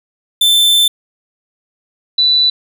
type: tone pair in turn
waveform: 45% pulse / sine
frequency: 3541 / 3975 Hz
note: A7 / B7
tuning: +10 / +10 cents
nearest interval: major second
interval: 200 cents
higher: second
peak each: -8 dBFS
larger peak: neither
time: 0.41-0.88 / 2.18-2.5 s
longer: first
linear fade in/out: 5 ms
effects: none